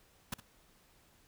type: noise with echo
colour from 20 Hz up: pink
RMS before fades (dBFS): -36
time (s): 0.32-0.34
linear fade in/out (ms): 5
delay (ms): 62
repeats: 1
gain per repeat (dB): -15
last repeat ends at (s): 0.402
effects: pink hiss -66 dBFS RMS until 1.27 s